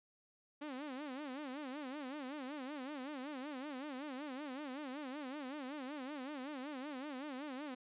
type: tone with vibrato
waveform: sawtooth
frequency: 277.2 Hz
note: C#4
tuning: in tune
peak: -39 dBFS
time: 0.61-7.75 s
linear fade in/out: 10 ms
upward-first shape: sine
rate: 5.3 Hz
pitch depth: 170 cents each way
effects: resampled to 8000 Hz